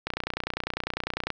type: click train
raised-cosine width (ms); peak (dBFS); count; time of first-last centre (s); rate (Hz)
0.3; -12; 38; 0.07-1.303; 30
effects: none